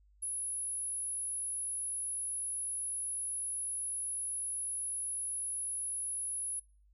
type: tone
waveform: sine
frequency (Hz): 10548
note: E9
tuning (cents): 0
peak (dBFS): -34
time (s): 0.22-6.6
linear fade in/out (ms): 10
effects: noise-tail reverb RT60 0.4 s tail -25 dB re dry + added 50 Hz sine -62 dBFS peak until 6.93 s